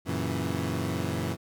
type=chord; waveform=20% pulse; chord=F# dominant seventh; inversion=none; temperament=equal; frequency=92.5 / 116.54 / 138.59 / 164.81 Hz; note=F#2 / A#2 / C#3 / E3; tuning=0 / 0 / 0 / 0 cents; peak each=-28 / -29 / -31 / -29 dBFS; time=0.05-1.37 s; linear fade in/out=50 ms; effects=none